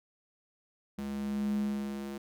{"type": "tone with high-pass filter sweep", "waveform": "square", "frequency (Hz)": 69.3, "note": "C#2", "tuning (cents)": 0, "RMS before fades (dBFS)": -34, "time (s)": [0.98, 2.18], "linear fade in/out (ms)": 5, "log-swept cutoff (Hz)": [170, 260], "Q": 7.3, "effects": []}